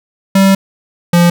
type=tone pair in turn; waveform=square; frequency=194 / 173.18 Hz; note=G3 / F3; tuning=-18 / -14 cents; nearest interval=major second; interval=196 cents; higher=first; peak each=-6 dBFS; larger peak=neither; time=0.35-0.55 / 1.13-1.3 s; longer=first; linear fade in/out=5 ms; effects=none